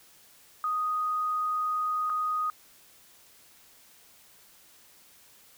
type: tone with dropouts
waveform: sine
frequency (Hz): 1244.5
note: D#6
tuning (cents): 0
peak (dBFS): -26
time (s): 0.64-2.5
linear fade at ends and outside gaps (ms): 1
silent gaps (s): 2.097-2.1
effects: white hiss -57 dBFS RMS until 5.57 s